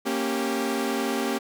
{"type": "chord", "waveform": "sawtooth", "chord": "G diminished", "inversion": "first", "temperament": "equal with one note detuned", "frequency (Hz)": [233.1, 275.4, 392], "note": ["Bb3", "Db4", "G4"], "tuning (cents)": [0, -11, 0], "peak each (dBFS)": -25, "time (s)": [0.05, 1.39], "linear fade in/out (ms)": 20, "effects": []}